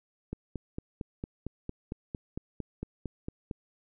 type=click train; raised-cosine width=3 ms; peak=-22 dBFS; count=15; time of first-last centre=0.33-3.512 s; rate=4.4 Hz; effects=none